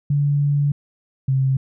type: tone pair in turn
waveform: sine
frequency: 143.8 / 133.36 Hz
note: D3 / C3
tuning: -36 / +33 cents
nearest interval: minor second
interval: 131 cents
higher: first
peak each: -15 dBFS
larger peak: neither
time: 0.1-0.72 / 1.28-1.57 s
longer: first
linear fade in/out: 5 ms
effects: none